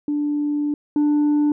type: tone pair in turn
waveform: sine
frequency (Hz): 293.7 / 295.4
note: D4 / D4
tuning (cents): 0 / +10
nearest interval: unison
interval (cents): 10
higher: second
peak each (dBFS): -18 / -12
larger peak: second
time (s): 0.08-0.74 / 0.96-1.52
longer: first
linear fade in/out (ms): 2
effects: tanh soft clip ceiling -14 dBFS